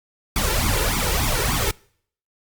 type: noise with flanger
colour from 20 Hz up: pink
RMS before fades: -21 dBFS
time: 0.36-1.71 s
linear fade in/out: 2 ms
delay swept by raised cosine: 0.84 to 2.24 ms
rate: 3.4 Hz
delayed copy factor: +0.9
effects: noise-tail reverb RT60 0.6 s tail -25 dB re dry + Opus 48 kbps